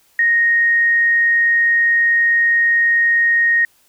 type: tone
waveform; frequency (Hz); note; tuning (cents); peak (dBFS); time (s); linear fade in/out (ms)
sine; 1864.7; A#6; 0; -11; 0.19-3.65; 2
effects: white hiss -56 dBFS RMS until 3.88 s